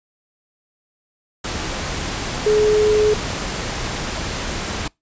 sine tone in noise, 424.4 Hz, G#4, 38 cents sharp, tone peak -12 dBFS, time 2.46-3.14 s, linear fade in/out 5 ms, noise pink, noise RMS -25 dBFS, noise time 1.44-4.88 s, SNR +10 dB, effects noise-tail reverb RT60 0.2 s tail -26 dB re dry + resampled to 16000 Hz

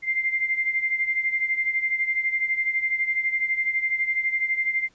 sine beating tone pair, 2093 / 2105 Hz, C7 / C7, 0 / +10 cents, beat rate 12 Hz, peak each -23 / -28 dBFS, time 0.02-4.89 s, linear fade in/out 50 ms, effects pink hiss -61 dBFS RMS until 4.94 s + resampled to 16000 Hz

